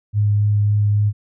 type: tone with vibrato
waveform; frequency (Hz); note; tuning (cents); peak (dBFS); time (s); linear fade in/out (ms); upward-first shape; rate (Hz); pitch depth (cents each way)
sine; 103.83; G#2; 0; -13; 0.13-1.13; 50; triangle; 3.6; 10
effects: none